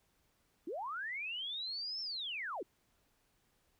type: linear two-way sweep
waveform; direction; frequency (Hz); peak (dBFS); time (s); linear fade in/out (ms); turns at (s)
sine; up then down; 283.2 to 5400 to 283.2; -38; 0.67-2.63; 5; 2.01
effects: pink hiss -75 dBFS RMS until 3.79 s